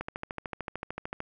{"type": "click train", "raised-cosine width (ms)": 0.5, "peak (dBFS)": -19, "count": 17, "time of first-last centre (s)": [0.01, 1.204], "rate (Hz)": 13.4, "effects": []}